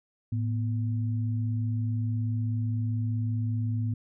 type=tone pair together; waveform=sine; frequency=109.4 / 245.2 Hz; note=A2 / B3; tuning=-9 / -12 cents; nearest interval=octave + major second; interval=1397 cents; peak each=-26 / -35 dBFS; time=0.32-3.94 s; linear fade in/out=5 ms; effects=none